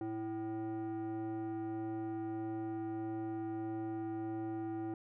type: tone with frequency modulation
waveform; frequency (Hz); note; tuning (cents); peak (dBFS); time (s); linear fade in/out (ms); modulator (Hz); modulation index
sine; 329.6; E4; 0; -34; 0.01-4.94; 2; 440; 0.62
effects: tanh soft clip ceiling -36 dBFS